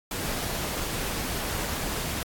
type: noise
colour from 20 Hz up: pink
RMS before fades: -31 dBFS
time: 0.11-2.23 s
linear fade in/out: 2 ms
effects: AAC 64 kbps